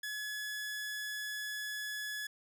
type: tone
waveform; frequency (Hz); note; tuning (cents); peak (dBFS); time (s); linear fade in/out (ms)
sawtooth; 1700; G#6; +40; -34; 0.03-2.27; 5
effects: none